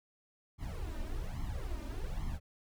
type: noise with flanger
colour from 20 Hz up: brown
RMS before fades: -38 dBFS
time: 0.58-2.4 s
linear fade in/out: 50 ms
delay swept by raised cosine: 0.94 to 3.34 ms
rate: 1.2 Hz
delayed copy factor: +1
effects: none

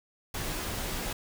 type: noise with comb filter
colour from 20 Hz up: pink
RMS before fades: -34 dBFS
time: 0.34-1.13 s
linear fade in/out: 5 ms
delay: 15 ms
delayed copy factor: -0.5
effects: none

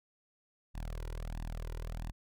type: tone with flanger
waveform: sawtooth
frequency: 40.17 Hz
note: E1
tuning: 44 cents flat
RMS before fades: -40 dBFS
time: 0.74-2.12 s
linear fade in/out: 20 ms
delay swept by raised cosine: 1.1 to 2.1 ms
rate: 1.5 Hz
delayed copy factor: +0.85
effects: none

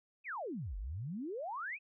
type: exponential two-way sweep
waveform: sine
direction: down then up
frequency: 2649 to 43.65 to 2649 Hz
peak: -38 dBFS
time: 0.24-1.79 s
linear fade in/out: 50 ms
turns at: 0.77 s
effects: none

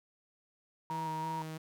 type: tone with vibrato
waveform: sawtooth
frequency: 160 Hz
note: D#3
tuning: 49 cents sharp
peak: -36 dBFS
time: 0.9-1.58 s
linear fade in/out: 10 ms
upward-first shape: square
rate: 3 Hz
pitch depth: 21 cents each way
type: tone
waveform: sine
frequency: 944 Hz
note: A#5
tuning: 22 cents sharp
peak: -35 dBFS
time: 0.9-1.42 s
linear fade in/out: 0 ms
effects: none

